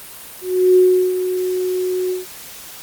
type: tone with ADSR envelope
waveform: sine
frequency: 367.3 Hz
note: F#4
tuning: 13 cents flat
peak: -7 dBFS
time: 0.41-2.26 s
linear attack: 350 ms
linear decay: 370 ms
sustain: -10 dB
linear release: 150 ms
effects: white hiss -36 dBFS RMS until 2.82 s + Opus 32 kbps